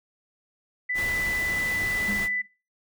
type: tone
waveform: sine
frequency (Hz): 1992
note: B6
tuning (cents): +14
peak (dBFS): -25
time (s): 0.89-2.42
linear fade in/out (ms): 10
type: noise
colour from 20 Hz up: pink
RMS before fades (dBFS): -35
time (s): 0.94-2.29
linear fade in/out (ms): 50
type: tone with exponential decay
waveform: sine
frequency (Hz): 203.6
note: G#3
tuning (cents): -34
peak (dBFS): -27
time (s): 2.08-2.46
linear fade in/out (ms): 2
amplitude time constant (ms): 82
effects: noise-tail reverb RT60 0.3 s tail -18 dB re dry